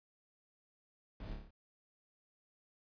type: noise with echo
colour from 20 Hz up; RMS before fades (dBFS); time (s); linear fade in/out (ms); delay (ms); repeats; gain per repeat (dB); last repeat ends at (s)
brown; -45; 1.2-1.34; 2; 28; 6; -3; 1.508
effects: resampled to 11025 Hz